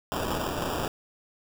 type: noise with sample-and-hold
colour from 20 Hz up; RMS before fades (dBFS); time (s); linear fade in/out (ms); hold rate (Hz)
white; -30; 0.12-0.88; 0; 2100
effects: none